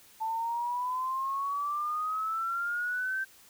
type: exponential sweep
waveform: sine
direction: up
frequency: 880 to 1568 Hz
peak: -29 dBFS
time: 0.2-3.25 s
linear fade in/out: 20 ms
effects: white hiss -57 dBFS RMS until 3.49 s